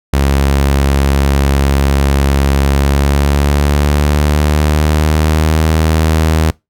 sawtooth tone with pitch glide, 69.3 to 79.15 Hz, C#2 to D#2, 0 to +30 cents, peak -5 dBFS, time 0.13-6.51 s, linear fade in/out 5 ms, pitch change +230 cents, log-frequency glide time 2.74-5.71 s, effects noise-tail reverb RT60 0.2 s tail -23 dB re dry

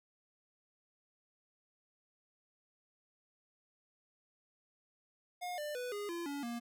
square tone with pitch steps, 716 / 595.2 / 494.7 / 411.2 / 341.8 / 284.1 / 236.2 Hz, F5 / D5 / B4 / G#4 / F4 / C#4 / A#3, +43 / +23 / +3 / -17 / -37 / +43 / +23 cents, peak -39 dBFS, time 5.41-6.6 s, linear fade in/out 20 ms, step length 170 ms, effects none

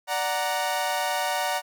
sawtooth chord, D augmented, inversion none, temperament equal, 587.3 / 740 / 932.3 Hz, D5 / F#5 / A#5, 0 / 0 / 0 cents, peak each -27 / -24 / -25 dBFS, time 0.07-1.62 s, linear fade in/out 50 ms, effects none

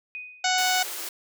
sine tone with exponential decay, 2492 Hz, D#7, 2 cents sharp, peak -31 dBFS, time 0.15-0.71 s, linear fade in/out 0 ms, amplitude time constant 120 ms
harmonic tone, 740 Hz, F#5, in tune, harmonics 1 / 2 / 3 / 4 / 5 / 6 / 7 / 8 / 9 / 10, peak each -25 / -28 / -30 / -31 / -32 / -33 / -33 / -34 / -35 / -35 dBFS, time 0.44-0.83 s, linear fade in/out 5 ms
white high-pass noise, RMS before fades -34 dBFS, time 0.58-1.09 s, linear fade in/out 2 ms, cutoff 290 Hz, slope 96 dB/octave
effects none

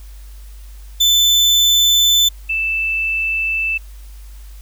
35% pulse / sine tone pair in turn, 3520 / 2644 Hz, A7 / E7, 0 / +5 cents, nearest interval perfect fourth, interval 495 cents, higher first, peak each -8 / -16 dBFS, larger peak first, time 1-2.29 / 2.49-3.78 s, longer neither, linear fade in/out 10 ms, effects added 50 Hz sine -33 dBFS peak until 4.61 s + white hiss -49 dBFS RMS until 4.61 s

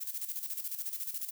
violet noise with tremolo, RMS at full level -36 dBFS, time 0-1.31 s, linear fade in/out 20 ms, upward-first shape square, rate 14 Hz, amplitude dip 65%, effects none

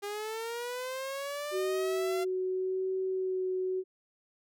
sawtooth linear sweep, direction up, 402.7 to 690 Hz, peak -31 dBFS, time 0.02-2.25 s, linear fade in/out 20 ms
sine tone with vibrato, 374.5 Hz, F#4, 21 cents sharp, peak -29 dBFS, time 1.51-3.84 s, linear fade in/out 50 ms, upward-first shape sine, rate 0.86 Hz, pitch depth 14 cents each way
effects none

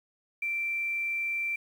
sine tone with quantisation, 2349 Hz, D7, in tune, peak -28 dBFS, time 0.42-1.56 s, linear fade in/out 5 ms, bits 9, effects none

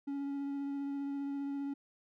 triangle tone with vibrato, 280 Hz, C#4, 18 cents sharp, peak -33 dBFS, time 0.07-1.74 s, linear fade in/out 10 ms, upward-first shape triangle, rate 15 Hz, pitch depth 15 cents each way, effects none

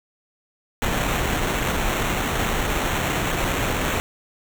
pink noise with sample-and-hold, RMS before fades -23 dBFS, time 0.82-4 s, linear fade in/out 0 ms, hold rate 4900 Hz, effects none

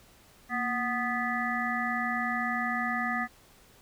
harmonic tone with a mistuned harmonic, 246.9 Hz, B3, in tune, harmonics 1 / 3 / 5 / 7 / 8, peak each -34 / -34 / -34 / -34 / -34 dBFS, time 0.49-3.28 s, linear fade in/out 50 ms, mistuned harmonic 1, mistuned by -89 cents, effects pink hiss -58 dBFS RMS until 3.81 s

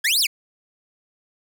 sawtooth exponential two-way sweep, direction up then down, 1597 to 5510 to 2067 Hz, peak -14 dBFS, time 0.04-0.27 s, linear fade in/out 10 ms, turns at 0.2 s, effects none

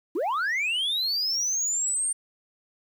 sine linear sweep, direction up, 278.8 to 8870 Hz, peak -21 dBFS, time 0.15-2.13 s, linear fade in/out 10 ms, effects tanh soft clip ceiling -23 dBFS + 9-bit

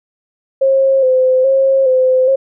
sine tone with vibrato, 526 Hz, C5, 9 cents sharp, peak -8 dBFS, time 0.61-2.36 s, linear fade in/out 10 ms, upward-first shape square, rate 1.2 Hz, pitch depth 37 cents each way, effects none

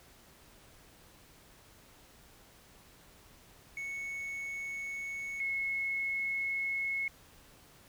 triangle / sine tone pair in turn, 2211 / 2183 Hz, C#7 / C#7, -5 / -27 cents, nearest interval unison, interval 22 cents, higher first, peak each -35 / -31 dBFS, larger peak second, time 3.77-5.4 / 5.4-7.08 s, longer second, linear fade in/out 2 ms, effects pink hiss -59 dBFS RMS until 7.88 s

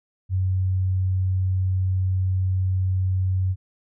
sine tone, 93.5 Hz, F#2, 19 cents sharp, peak -19 dBFS, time 0.29-3.56 s, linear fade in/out 50 ms, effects none

